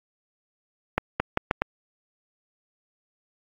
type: accelerating click train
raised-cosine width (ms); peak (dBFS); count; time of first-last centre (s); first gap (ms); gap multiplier
0.5; -6; 5; 0.98-1.62; 220; 0.79
effects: AAC 64 kbps